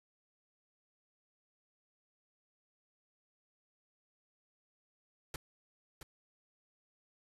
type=noise with echo; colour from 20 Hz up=pink; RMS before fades=-41 dBFS; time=5.34-5.36 s; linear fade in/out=2 ms; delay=670 ms; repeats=1; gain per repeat=-8 dB; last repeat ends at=6.03 s; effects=resampled to 32000 Hz